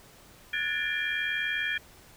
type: tone cluster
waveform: sine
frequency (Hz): 1464 / 1696 / 1776 / 2377 / 3237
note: F#6 / G#6 / A6 / D7 / G#7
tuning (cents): -19 / +36 / +16 / +20 / -45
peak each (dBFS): -39 / -33 / -32 / -33 / -36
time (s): 0.53-1.78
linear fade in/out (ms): 5
effects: pink hiss -54 dBFS RMS until 2.16 s